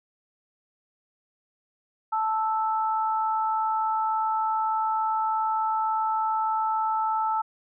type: tone pair together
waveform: sine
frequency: 878.3 / 1316 Hz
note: A5 / E6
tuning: -3 / -3 cents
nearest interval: perfect fifth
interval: 700 cents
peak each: -24 / -28 dBFS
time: 2.12-7.42 s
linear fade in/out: 10 ms
effects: none